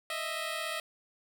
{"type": "tone pair together", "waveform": "10% pulse", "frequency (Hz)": [622.3, 659.3], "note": ["D#5", "E5"], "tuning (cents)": [0, 0], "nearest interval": "minor second", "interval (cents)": 100, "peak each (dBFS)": -28, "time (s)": [0.1, 0.8], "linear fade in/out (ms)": 2, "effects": []}